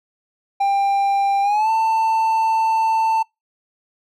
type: tone with pitch glide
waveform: triangle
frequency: 794 to 891.2 Hz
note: G5 to A5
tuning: +22 to +22 cents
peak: -13 dBFS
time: 0.6-3.23 s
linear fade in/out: 10 ms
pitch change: +200 cents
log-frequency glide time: 1.42-1.7 s
effects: noise-tail reverb RT60 0.2 s tail -26 dB re dry